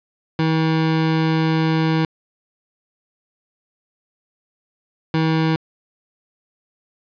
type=tone bursts at uneven times; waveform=25% pulse; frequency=160 Hz; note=D#3; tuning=49 cents sharp; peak=-12 dBFS; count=2; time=0.39-2.05 / 5.14-5.56 s; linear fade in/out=2 ms; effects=resampled to 11025 Hz + 9-bit